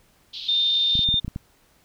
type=band-pass noise; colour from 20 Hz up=white; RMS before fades=-35 dBFS; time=0.33-1.05 s; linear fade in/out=10 ms; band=3200 to 4200 Hz; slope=48 dB/octave
type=tone; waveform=sine; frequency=3621 Hz; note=A7; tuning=49 cents sharp; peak=-18 dBFS; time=0.48-1.2 s; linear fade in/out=10 ms
type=clicks; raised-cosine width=5 ms; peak=-17 dBFS; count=7; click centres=0.954 / 0.992 / 1.089 / 1.142 / 1.247 / 1.28 / 1.361 s
effects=pink hiss -60 dBFS RMS until 1.84 s